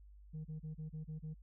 sine tone bursts, 155.56 Hz, D#3, in tune, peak -39 dBFS, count 7, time 0.33-1.344 s, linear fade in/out 20 ms, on 120 ms, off 29 ms, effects tanh soft clip ceiling -40 dBFS + added 50 Hz sine -55 dBFS peak until 1.42 s

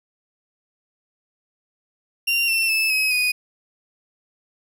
35% pulse tone with pitch steps, 2768 / 2694 / 2622 / 2551 / 2483 Hz, F7 / E7 / E7 / D#7 / D#7, -16 / +37 / -10 / +43 / -4 cents, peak -16 dBFS, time 2.27-3.32 s, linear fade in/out 10 ms, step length 210 ms, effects none

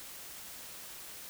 silence, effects white hiss -47 dBFS RMS until 1.29 s

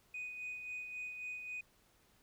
sine tone with tremolo, 2489 Hz, D#7, in tune, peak -38 dBFS, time 0.14-1.61 s, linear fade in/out 5 ms, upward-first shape sine, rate 3.7 Hz, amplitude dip 50%, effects tanh soft clip ceiling -38 dBFS + pink hiss -70 dBFS RMS until 2.22 s

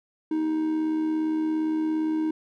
triangle tone with amplitude modulation, 313.7 Hz, D#4, 14 cents sharp, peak -19 dBFS, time 0.31-2.31 s, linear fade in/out 5 ms, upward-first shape sine, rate 77.4 Hz, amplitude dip 40%, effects none

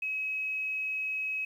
sine tone with quantisation, 2555 Hz, D#7, 45 cents sharp, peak -30 dBFS, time 0.02-1.45 s, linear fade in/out 5 ms, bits 10, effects none

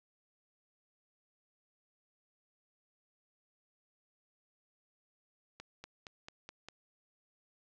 accelerating click train, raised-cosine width 0.2 ms, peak -29 dBFS, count 6, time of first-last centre 5.6-6.686 s, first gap 240 ms, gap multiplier 0.95, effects low-pass 7000 Hz 12 dB/octave + 11-bit

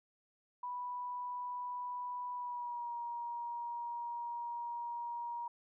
sine tone with pitch glide, 985 to 947.6 Hz, B5 to A#5, -5 to +28 cents, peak -38 dBFS, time 0.63-5.48 s, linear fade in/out 5 ms, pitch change -67 cents, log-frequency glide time 2.34-2.93 s, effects none

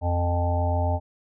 harmonic tone with a mistuned harmonic, 87.4 Hz, F2, 2 cents sharp, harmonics 1 / 3 / 5 / 7 / 9 / 10, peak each -22 / -34 / -39 / -29 / -31 / -33 dBFS, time 0.01-1 s, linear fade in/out 50 ms, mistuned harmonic 1, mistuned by -47 cents, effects none

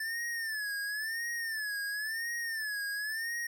square tone with vibrato, 1754 Hz, A6, 6 cents flat, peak -34 dBFS, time 0-3.47 s, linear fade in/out 5 ms, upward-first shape sine, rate 0.96 Hz, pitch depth 120 cents each way, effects none

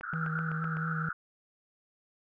click train, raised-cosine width 0.5 ms, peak -28 dBFS, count 7, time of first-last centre 0.01-0.769 s, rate 7.9 Hz
white band-pass noise, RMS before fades -37 dBFS, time 0.03-1.13 s, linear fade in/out 5 ms, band 1300 to 1500 Hz, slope 96 dB/octave
triangle tone with vibrato, 160 Hz, D#3, 49 cents sharp, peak -30 dBFS, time 0.13-1.09 s, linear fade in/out 2 ms, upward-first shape sine, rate 4.3 Hz, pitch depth 20 cents each way
effects none

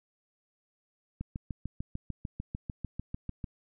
click train, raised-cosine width 5 ms, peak -23 dBFS, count 16, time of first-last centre 1.21-3.442 s, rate 6.72 Hz, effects none

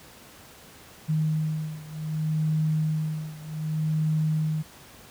sine beating tone pair, 155.56 / 156.21 Hz, D#3 / D#3, 0 / +7 cents, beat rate 0.65 Hz, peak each -26 / -28 dBFS, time 1.08-4.63 s, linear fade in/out 20 ms, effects pink hiss -49 dBFS RMS until 5.1 s + high-pass 60 Hz 12 dB/octave

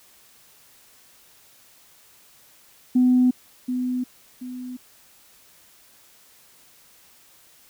sine tone with echo, 251.2 Hz, B3, 30 cents sharp, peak -13 dBFS, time 2.95-3.31 s, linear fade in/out 10 ms, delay 730 ms, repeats 2, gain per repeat -9 dB, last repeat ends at 4.77 s, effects tanh soft clip ceiling -9 dBFS + white hiss -54 dBFS RMS until 7.69 s

